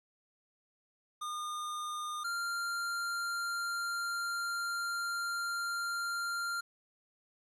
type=tone pair in turn; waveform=square; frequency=1216 / 1390.1 Hz; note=D#6 / F6; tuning=-40 / -8 cents; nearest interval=major second; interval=232 cents; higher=second; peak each=-37 / -34 dBFS; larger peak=second; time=1.21-2.24 / 2.24-6.61 s; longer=second; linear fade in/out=10 ms; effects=low-pass 12000 Hz 12 dB/octave + 11-bit